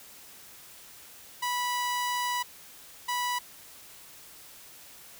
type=tone bursts at uneven times; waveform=sawtooth; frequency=982 Hz; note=B5; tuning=10 cents flat; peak=-24 dBFS; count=2; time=1.42-2.43 / 3.08-3.39 s; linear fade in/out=10 ms; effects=white hiss -50 dBFS RMS until 5.19 s